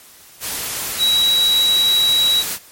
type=tone in noise; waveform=sine; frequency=3881 Hz; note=B7; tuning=31 cents flat; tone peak=-12 dBFS; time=0.98-2.44 s; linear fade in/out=50 ms; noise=white; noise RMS=-24 dBFS; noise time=0.4-2.59 s; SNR=+9 dB; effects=white hiss -44 dBFS RMS until 2.71 s + MP3 64 kbps